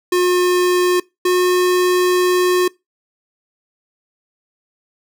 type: tone pair in turn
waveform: square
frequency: 359.5 / 361.8 Hz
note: F#4 / F#4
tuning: -50 / -39 cents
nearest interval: unison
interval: 11 cents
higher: second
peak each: -13 dBFS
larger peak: neither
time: 0.12-1 / 1.25-2.68 s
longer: second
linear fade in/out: 5 ms
effects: noise-tail reverb RT60 0.2 s tail -22 dB re dry